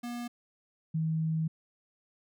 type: tone pair in turn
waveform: square / sine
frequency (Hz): 240 / 159.74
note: B3 / D#3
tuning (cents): -49 / +46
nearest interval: perfect fifth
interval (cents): 705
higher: first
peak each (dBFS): -36 / -27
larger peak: second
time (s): 0.03-0.28 / 0.94-1.48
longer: second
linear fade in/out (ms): 10
effects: none